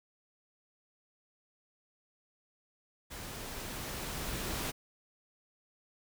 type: noise with level ramp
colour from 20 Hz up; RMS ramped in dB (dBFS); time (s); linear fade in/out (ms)
pink; -44 to -36; 3.1-4.72; 20
effects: none